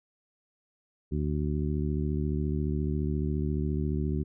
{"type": "harmonic tone", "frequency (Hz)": 74.4, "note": "D2", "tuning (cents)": 23, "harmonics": [1, 2, 3, 4, 5], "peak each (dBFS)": [-30, -31, -34, -37, -37], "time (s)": [1.11, 4.24], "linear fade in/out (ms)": 20, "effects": []}